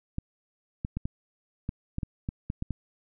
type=clicks; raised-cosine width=5 ms; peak=-18 dBFS; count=11; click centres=0.184 / 0.849 / 0.97 / 1.055 / 1.691 / 1.984 / 2.032 / 2.289 / 2.501 / 2.624 / 2.707 s; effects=none